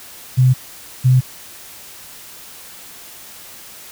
sine tone pair in turn, 128.1 / 128.1 Hz, C3 / C3, -36 / -36 cents, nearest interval unison, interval 0 cents, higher neither, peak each -8 dBFS, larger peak neither, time 0.37-0.54 / 1.04-1.21 s, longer neither, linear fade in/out 20 ms, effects white hiss -38 dBFS RMS until 3.91 s

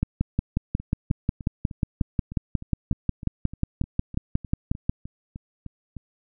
two click trains, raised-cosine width 5 ms, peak -9 / -24 dBFS, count 28 / 18, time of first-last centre 0.03-4.895 / 0.8-5.967 s, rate 5.55 / 3.29 Hz, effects none

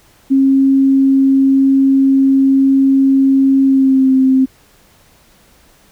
sine tone with pitch glide, 270.1 to 262.9 Hz, C#4 to C4, -45 to +8 cents, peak -7 dBFS, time 0.3-4.46 s, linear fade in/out 20 ms, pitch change -47 cents, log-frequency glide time 3.64-4.13 s, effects pink hiss -49 dBFS RMS until 5.91 s

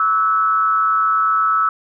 sine tone with frequency modulation, 1306 Hz, E6, 17 cents flat, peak -13 dBFS, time 0-1.69 s, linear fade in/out 2 ms, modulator 171 Hz, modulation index 0.54, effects none

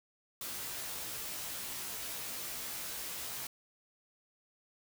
white noise with comb filter, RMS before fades -41 dBFS, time 0.41-3.47 s, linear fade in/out 2 ms, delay 16 ms, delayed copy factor +0.95, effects none

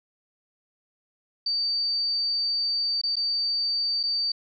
sine tone with dropouts, 4613 Hz, D8, 32 cents flat, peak -23 dBFS, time 1.46-4.32 s, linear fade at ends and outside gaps 5 ms, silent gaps 3.015-3.035 / 3.157-3.166 / 4.031-4.035 s, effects none

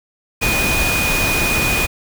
sine tone in noise, 2472 Hz, D#7, 12 cents flat, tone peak -18 dBFS, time 0.41-1.87 s, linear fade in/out 20 ms, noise pink, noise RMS -19 dBFS, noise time 0.41-1.87 s, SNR -2 dB, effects none

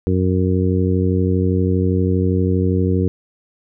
harmonic tone, 92.5 Hz, F#2, in tune, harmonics 1 / 2 / 3 / 4 / 5, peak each -17 / -20 / -22 / -23 / -24 dBFS, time 0.07-3.08 s, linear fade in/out 0 ms, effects none

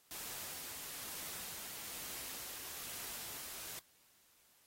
white noise with tremolo, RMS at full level -45 dBFS, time 0.11-3.79 s, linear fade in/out 0 ms, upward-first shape triangle, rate 1.1 Hz, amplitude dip 25%, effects white hiss -69 dBFS RMS until 4.66 s + AAC 48 kbps

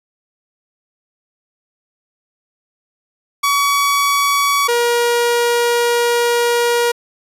sawtooth tone pair in turn, 1132 / 475.9 Hz, C#6 / A#4, +36 / +36 cents, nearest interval octave + minor third, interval 1500 cents, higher first, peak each -9 dBFS, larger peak neither, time 3.43-4.68 / 4.68-6.92 s, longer second, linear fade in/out 10 ms, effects resampled to 32000 Hz

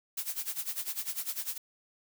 blue noise with tremolo, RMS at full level -33 dBFS, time 0.17-1.58 s, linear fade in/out 5 ms, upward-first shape sine, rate 10 Hz, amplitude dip 85%, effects none

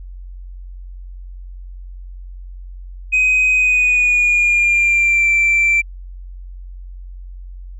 sine tone with pitch glide, 2513 to 2345 Hz, D#7 to D7, +17 to -3 cents, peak -9 dBFS, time 3.12-5.82 s, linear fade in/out 20 ms, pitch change -120 cents, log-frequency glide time 3.53-5.29 s, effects tanh soft clip ceiling -9 dBFS + added 45 Hz sine -30 dBFS peak until 7.79 s

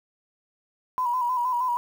sine tone with vibrato, 986 Hz, B5, 3 cents flat, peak -22 dBFS, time 0.98-1.77 s, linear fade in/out 0 ms, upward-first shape square, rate 6.4 Hz, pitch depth 47 cents each way, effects 8-bit

